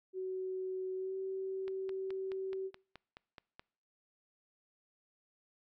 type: tone with pitch glide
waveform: sine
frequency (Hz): 374.5 to 382.1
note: F#4 to G4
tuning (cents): +21 to -44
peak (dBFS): -36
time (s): 0.13-2.71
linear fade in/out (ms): 50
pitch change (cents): +35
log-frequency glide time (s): 0.95-1.16
type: click train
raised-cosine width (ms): 0.3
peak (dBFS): -33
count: 10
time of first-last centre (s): 1.68-3.595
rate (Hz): 4.7
effects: noise-tail reverb RT60 0.6 s tail -25 dB re dry